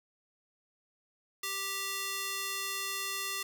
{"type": "tone with high-pass filter", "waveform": "square", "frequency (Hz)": 392, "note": "G4", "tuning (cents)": 0, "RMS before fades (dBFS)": -36, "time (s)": [1.43, 3.43], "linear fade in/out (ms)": 5, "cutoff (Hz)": 1800, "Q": 0.55, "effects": []}